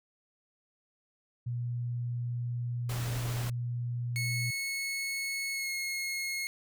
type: tone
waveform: sine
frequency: 120.6 Hz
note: B2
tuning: 41 cents flat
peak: -31 dBFS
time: 1.46-4.51 s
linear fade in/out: 10 ms
type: noise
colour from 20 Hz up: pink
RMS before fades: -40 dBFS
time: 2.89-3.5 s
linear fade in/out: 5 ms
type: tone with pitch glide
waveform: sawtooth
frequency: 2193 to 2162 Hz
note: C#7 to C#7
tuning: -19 to -44 cents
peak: -29 dBFS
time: 4.16-6.47 s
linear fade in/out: 0 ms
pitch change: -25 cents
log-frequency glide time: 5.52-5.7 s
effects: none